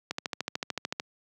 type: click train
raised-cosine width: 0.2 ms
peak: -13 dBFS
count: 13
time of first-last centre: 0.11-0.999 s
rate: 13.5 Hz
effects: high-pass 150 Hz 12 dB/octave